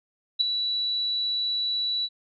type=tone with ADSR envelope; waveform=sine; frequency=3938 Hz; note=B7; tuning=6 cents flat; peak=-15 dBFS; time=0.39-2.09 s; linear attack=21 ms; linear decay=5 ms; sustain=-9 dB; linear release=48 ms; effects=none